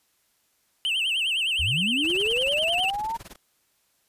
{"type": "tone with vibrato", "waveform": "triangle", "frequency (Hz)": 2874, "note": "F7", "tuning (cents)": 49, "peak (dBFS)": -21, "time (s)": [0.85, 2.9], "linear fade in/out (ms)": 0, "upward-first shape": "sine", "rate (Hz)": 9.8, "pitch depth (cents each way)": 170}
{"type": "linear sweep", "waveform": "sine", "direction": "up", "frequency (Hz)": [59.5, 932.3], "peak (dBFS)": -26, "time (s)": [1.59, 3.17], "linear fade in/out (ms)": 10}
{"type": "noise with tremolo", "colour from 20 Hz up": "pink", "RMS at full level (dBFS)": -41, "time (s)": [2.04, 3.36], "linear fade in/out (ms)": 2, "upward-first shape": "sine", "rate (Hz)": 19, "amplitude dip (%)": 100}
{"effects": ["white hiss -68 dBFS RMS until 4.08 s", "resampled to 32000 Hz"]}